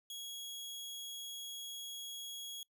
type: tone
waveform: sawtooth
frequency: 3322 Hz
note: G#7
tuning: in tune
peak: -40 dBFS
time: 0.1-2.63 s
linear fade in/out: 2 ms
effects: noise-tail reverb RT60 0.1 s tail -23 dB re dry